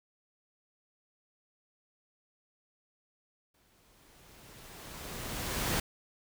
pink noise with exponential growth, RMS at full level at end -30 dBFS, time 3.54-5.8 s, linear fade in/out 5 ms, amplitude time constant 490 ms, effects none

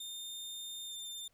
sawtooth tone with pitch glide, 3629 to 3596 Hz, A#7 to A7, -47 to +37 cents, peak -39 dBFS, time 0-1.28 s, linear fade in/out 5 ms, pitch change -16 cents, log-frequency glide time 0.86-0.94 s, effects pink hiss -74 dBFS RMS until 1.33 s

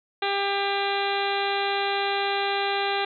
harmonic tone with a mistuned harmonic, 398.2 Hz, G4, 27 cents sharp, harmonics 1 / 2 / 3 / 4 / 5 / 6 / 7 / 8 / 9 / 10, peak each -29 / -27 / -34 / -33 / -35 / -34 / -36 / -37 / -37 / -35 dBFS, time 0.22-3.05 s, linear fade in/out 5 ms, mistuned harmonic 8, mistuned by +47 cents, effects none

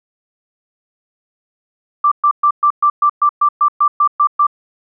sine tone bursts, 1174.7 Hz, D6, in tune, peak -8 dBFS, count 13, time 2.04-4.468 s, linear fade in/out 5 ms, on 76 ms, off 120 ms, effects none

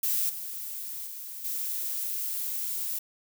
violet noise with level steps, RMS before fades -27 / -37 / -40 / -32 dBFS, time 0.03-2.99 s, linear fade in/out 5 ms, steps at 0.29 / 1.06 / 1.44 s, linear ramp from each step 10 ms, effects none

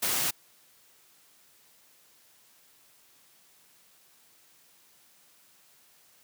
white noise, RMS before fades -28 dBFS, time 0.02-0.31 s, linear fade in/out 10 ms, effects white hiss -61 dBFS RMS until 6.23 s + high-pass 100 Hz 12 dB/octave

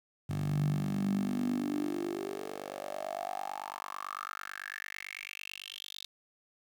10% pulse tone with high-pass filter sweep, 49 Hz, G1, in tune, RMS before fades -36 dBFS, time 0.29-6.06 s, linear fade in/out 10 ms, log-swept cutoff 120 to 3800 Hz, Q 7.4, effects 10-bit

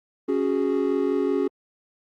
triangle chord, C# suspended fourth, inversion none, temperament equal, 277.2 / 370 / 415.3 Hz, C#4 / F#4 / G#4, 0 / 0 / 0 cents, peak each -23 dBFS, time 0.28-1.48 s, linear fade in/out 10 ms, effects Opus 24 kbps

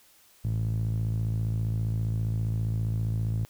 sawtooth tone with band-pass filter, 55 Hz, A1, in tune, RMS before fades -28 dBFS, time 0.44-3.45 s, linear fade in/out 0 ms, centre 120 Hz, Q 3.9, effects white hiss -59 dBFS RMS until 3.49 s

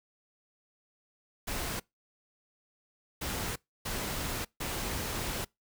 pink noise bursts at uneven times, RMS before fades -35 dBFS, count 4, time 1.47-1.8 / 3.21-3.56 / 3.85-4.45 / 4.6-5.45 s, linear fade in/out 10 ms, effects noise-tail reverb RT60 0.2 s tail -25 dB re dry

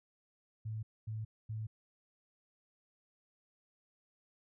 sine tone bursts, 109.4 Hz, A2, 9 cents flat, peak -37 dBFS, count 3, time 0.65-1.67 s, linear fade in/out 10 ms, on 180 ms, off 240 ms, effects none

